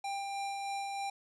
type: tone with tremolo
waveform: square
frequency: 794 Hz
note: G5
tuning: 22 cents sharp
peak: -35 dBFS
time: 0.04-1.1 s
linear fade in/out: 5 ms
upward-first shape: sine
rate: 3.2 Hz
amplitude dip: 25%
effects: resampled to 22050 Hz + 11-bit